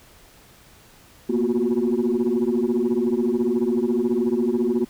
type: tone cluster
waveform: sine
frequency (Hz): 230.1 / 244.2 / 356.5 / 374.9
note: A#3 / B3 / F4 / F#4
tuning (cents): -22 / -19 / +36 / +23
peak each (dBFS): -23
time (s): 1.29-4.85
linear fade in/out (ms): 10
effects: tanh soft clip ceiling -13 dBFS + pink hiss -51 dBFS RMS until 4.89 s